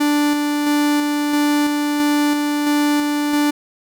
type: tone with tremolo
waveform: 45% pulse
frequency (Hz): 293.7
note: D4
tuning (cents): 0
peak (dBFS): -14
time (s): 0-3.51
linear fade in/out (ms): 10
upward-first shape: square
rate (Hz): 1.5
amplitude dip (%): 30
effects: none